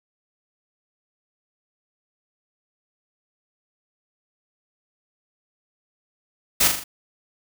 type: noise with echo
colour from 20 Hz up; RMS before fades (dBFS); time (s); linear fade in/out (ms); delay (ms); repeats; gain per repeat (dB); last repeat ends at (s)
white; -17; 6.6-6.68; 10; 40; 4; -5; 6.84
effects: none